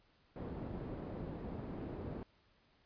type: low-pass noise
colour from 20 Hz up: white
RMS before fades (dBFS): -44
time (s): 0.36-2.23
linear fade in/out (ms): 0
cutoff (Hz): 350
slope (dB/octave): 12
effects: pink hiss -71 dBFS RMS until 2.85 s + resampled to 11025 Hz